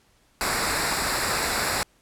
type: noise with comb filter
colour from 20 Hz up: pink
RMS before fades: -25 dBFS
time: 0.41-1.83 s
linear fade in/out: 0 ms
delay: 0.32 ms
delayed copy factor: -0.7
effects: pink hiss -62 dBFS RMS until 2.01 s + low-pass 12000 Hz 12 dB/octave